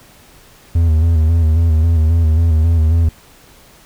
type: tone with vibrato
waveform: triangle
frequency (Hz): 81.1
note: E2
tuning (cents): -28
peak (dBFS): -7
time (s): 0.75-3.09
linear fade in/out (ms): 5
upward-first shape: square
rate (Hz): 3.7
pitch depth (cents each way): 51
effects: pink hiss -45 dBFS RMS until 3.85 s